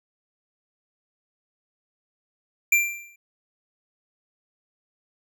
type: tone with exponential decay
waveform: square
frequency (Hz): 2363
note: D7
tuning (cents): +10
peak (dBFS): -14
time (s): 2.72-3.16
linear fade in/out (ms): 5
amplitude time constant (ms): 95
effects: none